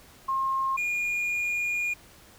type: tone pair in turn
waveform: sine / triangle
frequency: 1069 / 2429 Hz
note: C6 / D#7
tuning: +37 / -42 cents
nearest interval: octave + major second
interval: 1421 cents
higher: second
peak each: -24 dBFS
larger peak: neither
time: 0.28-0.77 / 0.77-1.94 s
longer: second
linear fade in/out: 10 ms
effects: pink hiss -53 dBFS RMS until 2.38 s